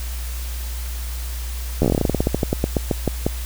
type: slowing click train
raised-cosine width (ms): 2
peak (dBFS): -4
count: 23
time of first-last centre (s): 1.82-3.265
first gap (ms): 12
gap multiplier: 1.14
effects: added 60 Hz sine -25 dBFS peak until 3.45 s + white hiss -36 dBFS RMS until 3.45 s